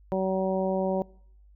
harmonic tone, 189.3 Hz, F#3, 40 cents sharp, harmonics 1 / 2 / 3 / 4 / 5, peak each -29 / -30 / -28 / -35 / -37 dBFS, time 0.12-1.02 s, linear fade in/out 0 ms, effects noise-tail reverb RT60 0.7 s tail -25 dB re dry + added 50 Hz sine -52 dBFS peak until 1.55 s

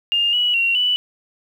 sine tone with pitch steps, 2816 / 2925 / 2748 / 2969 Hz, F7 / F#7 / F7 / F#7, +14 / -21 / -29 / +5 cents, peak -15 dBFS, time 0.12-0.96 s, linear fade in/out 0 ms, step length 210 ms, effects 8-bit

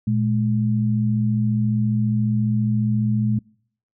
sine tone pair together, 117.3 / 211.9 Hz, A#2 / G#3, +11 / +35 cents, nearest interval minor seventh, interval 1024 cents, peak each -20 dBFS, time 0.07-3.39 s, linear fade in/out 5 ms, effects noise-tail reverb RT60 0.6 s tail -26 dB re dry

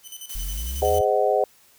10% pulse tone with tremolo, 3025 Hz, F#7, 38 cents sharp, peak -26 dBFS, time 0.03-1.05 s, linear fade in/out 50 ms, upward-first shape square, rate 11 Hz, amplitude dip 70%
blue noise, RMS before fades -37 dBFS, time 0.29-0.99 s, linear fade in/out 5 ms
triangle linear sweep, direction up, 36.22 to 85 Hz, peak -25 dBFS, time 0.35-1.01 s, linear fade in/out 0 ms
sine chord, Ab dominant seventh, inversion none, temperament just, 415.3 / 519.1 / 623 / 747.5 Hz, Ab4 / C5 / Eb5 / Gb5, 0 / -14 / +2 / +17 cents, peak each -23 dBFS, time 0.82-1.44 s, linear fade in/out 2 ms
effects white hiss -56 dBFS RMS until 1.78 s

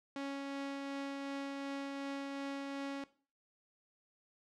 sawtooth tone with tremolo, 277.2 Hz, C#4, in tune, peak -34 dBFS, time 0.16-3.04 s, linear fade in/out 2 ms, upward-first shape triangle, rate 2.7 Hz, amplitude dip 25%, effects noise-tail reverb RT60 0.4 s tail -17 dB re dry + low-pass 5000 Hz 12 dB/octave

